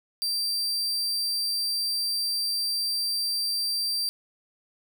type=tone; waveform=40% pulse; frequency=4699 Hz; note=D8; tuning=in tune; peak=-24 dBFS; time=0.22-4.09 s; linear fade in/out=0 ms; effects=none